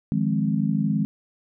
sine chord, F minor seventh, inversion third, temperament equal, 155.56 / 174.61 / 207.7 / 261.6 Hz, Eb3 / F3 / Ab3 / C4, 0 / 0 / 0 / 0 cents, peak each -25 / -28 / -23 / -28 dBFS, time 0.12-1.05 s, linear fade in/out 0 ms, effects none

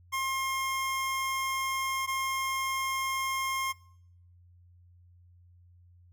25% pulse tone pair in turn, 1067 / 1067 Hz, C6 / C6, +34 / +34 cents, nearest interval unison, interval 0 cents, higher neither, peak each -25 dBFS, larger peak neither, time 0.12-2.07 / 2.07-3.73 s, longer first, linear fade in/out 20 ms, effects noise-tail reverb RT60 0.7 s tail -23 dB re dry + added 88 Hz sine -55 dBFS peak until 6.12 s

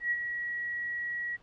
sine tone with ADSR envelope, 1917 Hz, A#6, 48 cents sharp, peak -24 dBFS, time 0-1.37 s, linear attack 110 ms, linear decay 48 ms, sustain -7 dB, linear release 20 ms, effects pink hiss -60 dBFS RMS until 1.42 s + low-pass 3000 Hz 12 dB/octave

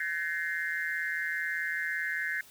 sine tone cluster, 1536 / 1701 / 1859 / 2094 Hz, G6 / G#6 / A#6 / C7, -36 / +41 / -5 / +1 cents, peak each -36 / -34 / -36 / -37 dBFS, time 0-2.41 s, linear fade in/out 2 ms, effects white hiss -55 dBFS RMS until 2.5 s

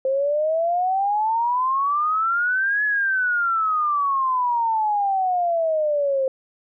sine exponential two-way sweep, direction up then down, 523.3 to 1710 to 523.3 Hz, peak -18 dBFS, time 0.05-6.28 s, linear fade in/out 2 ms, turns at 2.84 s, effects none

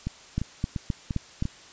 two click trains, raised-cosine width 5 ms, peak -13 / -16 dBFS, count 5 / 5, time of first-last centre 0.38-1.424 / 0.07-1.454 s, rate 3.83 / 2.89 Hz, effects white hiss -49 dBFS RMS until 1.72 s + resampled to 16000 Hz

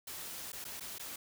white noise with dropouts, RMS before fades -44 dBFS, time 0.07-1.16 s, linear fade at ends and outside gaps 5 ms, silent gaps 0.52-0.529 / 0.643-0.65 / 0.798-0.806 / 0.984-0.995 s, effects none

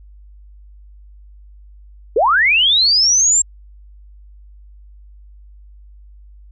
sine linear sweep, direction up, 384.1 to 7520 Hz, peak -10 dBFS, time 2.16-3.42 s, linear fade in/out 5 ms, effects added 50 Hz sine -39 dBFS peak until 6.51 s

